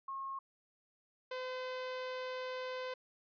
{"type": "tone pair in turn", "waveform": ["sine", "sawtooth"], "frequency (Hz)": [1082, 510.6], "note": ["C#6", "C5"], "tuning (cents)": [-42, -42], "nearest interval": "octave + minor second", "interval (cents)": 1300, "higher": "first", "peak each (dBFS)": [-39, -35], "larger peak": "second", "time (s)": [[0.08, 0.39], [1.31, 2.94]], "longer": "second", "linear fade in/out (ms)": 5, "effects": ["resampled to 11025 Hz"]}